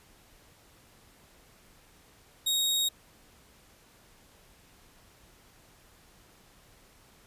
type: tone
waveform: sawtooth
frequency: 3761 Hz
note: A#7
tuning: 15 cents sharp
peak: -22 dBFS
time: 2.46-2.89 s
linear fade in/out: 10 ms
effects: pink hiss -59 dBFS RMS until 7.26 s + resampled to 32000 Hz